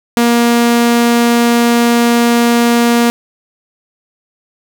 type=tone; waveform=sawtooth; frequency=236.4 Hz; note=A#3; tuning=24 cents sharp; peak=-4 dBFS; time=0.17-3.1 s; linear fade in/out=0 ms; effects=none